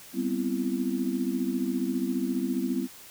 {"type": "chord", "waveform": "sine", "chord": "C major seventh", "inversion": "second", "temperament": "equal with one note detuned", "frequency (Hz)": [196, 246.9, 261.6, 334.6], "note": ["G3", "B3", "C4", "E4"], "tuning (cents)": [0, 0, 0, 26], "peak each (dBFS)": [-33, -30, -30, -33], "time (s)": [0.13, 2.88], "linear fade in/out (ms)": 50, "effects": ["white hiss -48 dBFS RMS until 3.1 s"]}